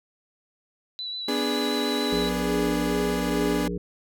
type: tone with vibrato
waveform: sine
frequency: 3958 Hz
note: B7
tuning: 3 cents sharp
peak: -30 dBFS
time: 0.99-2.29 s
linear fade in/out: 0 ms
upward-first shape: sine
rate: 7 Hz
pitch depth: 21 cents each way
type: chord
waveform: 35% pulse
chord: G# diminished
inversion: first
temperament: equal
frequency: 246.9 / 293.7 / 415.3 Hz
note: B3 / D4 / G#4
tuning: 0 / 0 / 0 cents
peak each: -27 dBFS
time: 1.28-3.68 s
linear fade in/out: 5 ms
type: harmonic tone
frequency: 59 Hz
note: A#1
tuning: 22 cents sharp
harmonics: 1 / 3 / 5 / 7 / 8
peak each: -35 / -30 / -36 / -33 / -37 dBFS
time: 2.12-3.78 s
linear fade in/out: 5 ms
effects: none